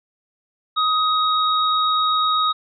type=tone pair together; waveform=sine; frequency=1258 / 3775 Hz; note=D#6 / A#7; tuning=+19 / +21 cents; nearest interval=octave + perfect fifth; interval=1902 cents; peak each=-17 / -22 dBFS; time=0.76-2.53 s; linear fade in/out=20 ms; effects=none